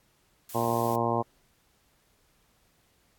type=noise; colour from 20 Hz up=blue; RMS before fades=-42 dBFS; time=0.49-0.96 s; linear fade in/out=5 ms
type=harmonic tone; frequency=117 Hz; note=A#2; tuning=7 cents sharp; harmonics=1 / 2 / 3 / 4 / 5 / 6 / 7 / 8 / 9; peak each=-33 / -33 / -33 / -33 / -33 / -33 / -33 / -33 / -33 dBFS; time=0.54-1.23 s; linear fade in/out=20 ms
effects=pink hiss -67 dBFS RMS until 3.18 s + AAC 64 kbps